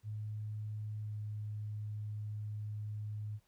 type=tone with pitch glide; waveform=sine; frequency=106.6 to 105.68 Hz; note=G#2 to G#2; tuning=+46 to +31 cents; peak=-38 dBFS; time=0.03-3.4 s; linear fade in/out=50 ms; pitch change=-15 cents; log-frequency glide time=1.02-1.13 s; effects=pink hiss -75 dBFS RMS until 3.47 s